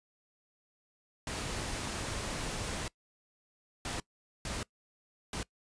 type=noise bursts at uneven times; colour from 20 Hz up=pink; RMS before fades=-37 dBFS; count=4; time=1.27-2.88 / 3.85-4 / 4.45-4.63 / 5.33-5.43 s; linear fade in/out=2 ms; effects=noise-tail reverb RT60 0.1 s tail -22 dB re dry + resampled to 22050 Hz